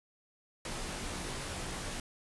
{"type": "noise with comb filter", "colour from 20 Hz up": "pink", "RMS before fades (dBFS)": -39, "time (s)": [0.65, 2], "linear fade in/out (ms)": 2, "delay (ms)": 19, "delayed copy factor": -0.7, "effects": ["resampled to 24000 Hz"]}